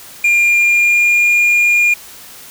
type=tone with pitch glide; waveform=triangle; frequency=2400 to 2418 Hz; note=D7 to D7; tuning=+37 to +50 cents; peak=-7 dBFS; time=0.24-1.94 s; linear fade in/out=5 ms; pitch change=+13 cents; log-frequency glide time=0.45-1.26 s; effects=white hiss -36 dBFS RMS until 2.5 s